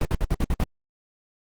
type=noise bursts; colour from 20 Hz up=brown; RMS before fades=-21 dBFS; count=7; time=0.01-0.639 s; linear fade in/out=2 ms; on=41 ms; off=57 ms; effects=Opus 24 kbps